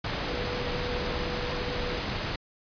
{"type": "tone in noise", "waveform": "sine", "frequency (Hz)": 490.4, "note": "B4", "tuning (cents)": -12, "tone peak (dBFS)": -35, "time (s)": [0.28, 2], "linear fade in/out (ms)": 5, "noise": "pink", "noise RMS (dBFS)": -31, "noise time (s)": [0.04, 2.36], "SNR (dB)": -7, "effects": ["resampled to 11025 Hz"]}